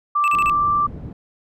sine tone, 1174.7 Hz, D6, in tune, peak -15 dBFS, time 0.15-0.87 s, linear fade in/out 10 ms
triangle tone bursts, 2637 Hz, E7, in tune, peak -19 dBFS, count 4, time 0.24-0.497 s, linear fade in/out 0 ms, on 38 ms, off 35 ms
white low-pass noise, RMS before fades -34 dBFS, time 0.33-1.13 s, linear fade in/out 5 ms, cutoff 210 Hz, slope 12 dB/octave
effects none

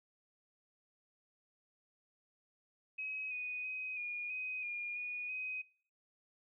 sine tone with pitch steps, 2545 / 2485 / 2519 / 2436 / 2511 / 2422 / 2458 / 2515 Hz, D#7 / D#7 / D#7 / D#7 / D#7 / D#7 / D#7 / D#7, +39 / -3 / +21 / -37 / +15 / -47 / -22 / +18 cents, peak -38 dBFS, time 2.98-5.62 s, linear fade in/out 10 ms, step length 330 ms, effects noise-tail reverb RT60 0.7 s tail -26 dB re dry

